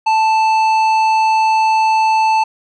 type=tone with tanh clipping; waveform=sine; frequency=880 Hz; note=A5; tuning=in tune; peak=-12 dBFS; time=0.06-2.44 s; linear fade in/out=10 ms; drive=11 dB; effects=none